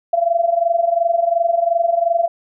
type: tone with amplitude modulation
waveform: sine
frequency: 680 Hz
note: F5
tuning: 46 cents flat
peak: -10 dBFS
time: 0.13-2.28 s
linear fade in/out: 5 ms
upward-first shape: sine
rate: 22.8 Hz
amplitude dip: 80%
effects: none

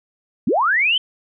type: linear sweep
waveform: sine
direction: up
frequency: 166.3 to 3136 Hz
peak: -14 dBFS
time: 0.47-0.98 s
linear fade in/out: 5 ms
effects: none

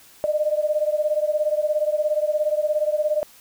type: beating tone pair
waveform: sine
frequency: 600 / 617 Hz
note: D5 / D#5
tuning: +37 / -15 cents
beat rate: 17 Hz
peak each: -21 / -23 dBFS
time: 0.24-3.23 s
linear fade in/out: 0 ms
effects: white hiss -50 dBFS RMS until 3.4 s

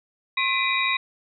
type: tone cluster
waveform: sine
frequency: 1069 / 2018 / 2368 / 2480 / 3807 Hz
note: C6 / B6 / D7 / D#7 / A#7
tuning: +37 / +37 / +14 / -6 / +36 cents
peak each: -27 dBFS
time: 0.37-0.97 s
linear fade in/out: 5 ms
effects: none

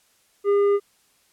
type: tone with tanh clipping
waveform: sine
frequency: 404.2 Hz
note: G#4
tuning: 47 cents flat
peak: -17 dBFS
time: 0.44-0.8 s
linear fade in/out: 50 ms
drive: 7 dB
effects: white hiss -62 dBFS RMS until 1.32 s + low-pass 12000 Hz 12 dB/octave

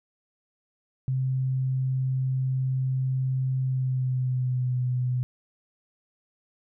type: tone with pitch glide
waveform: sine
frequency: 130.81 to 125.55 Hz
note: C3 to B2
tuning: 0 to +29 cents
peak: -23 dBFS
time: 1.08-5.23 s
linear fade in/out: 0 ms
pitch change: -71 cents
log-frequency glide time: 3.61-4.78 s
effects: none

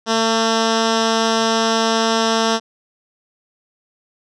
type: tone with low-pass filter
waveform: 10% pulse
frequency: 225.2 Hz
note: A3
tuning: 40 cents sharp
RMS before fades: -17 dBFS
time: 0.06-2.6 s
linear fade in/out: 50 ms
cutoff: 5300 Hz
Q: 2.5
effects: none

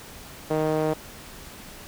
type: tone with band-pass filter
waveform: sawtooth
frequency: 155.56 Hz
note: D#3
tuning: in tune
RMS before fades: -24 dBFS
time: 0.5-0.94 s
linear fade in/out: 10 ms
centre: 540 Hz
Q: 1.7
effects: pink hiss -43 dBFS RMS until 1.87 s

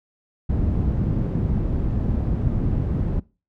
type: low-pass noise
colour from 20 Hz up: white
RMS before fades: -22 dBFS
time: 0.49-3.2 s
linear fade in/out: 10 ms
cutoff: 140 Hz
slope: 12 dB/octave
effects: noise-tail reverb RT60 0.3 s tail -22 dB re dry

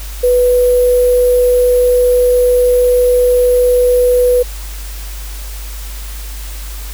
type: tone with sample-and-hold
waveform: sine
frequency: 493.9 Hz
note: B4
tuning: in tune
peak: -7 dBFS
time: 0.23-4.43 s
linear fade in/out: 10 ms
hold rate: 11025 Hz
effects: added 50 Hz sine -23 dBFS peak until 6.93 s + white hiss -32 dBFS RMS until 6.93 s

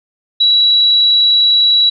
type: tone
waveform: sine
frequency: 3910 Hz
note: B7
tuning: 18 cents flat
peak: -7 dBFS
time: 0.4-1.9 s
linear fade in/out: 10 ms
effects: none

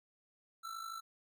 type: tone with amplitude modulation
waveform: square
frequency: 1335 Hz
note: E6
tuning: 22 cents sharp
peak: -40 dBFS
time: 0.63-1.01 s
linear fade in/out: 20 ms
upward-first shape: sine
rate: 52.5 Hz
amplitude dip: 65%
effects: none

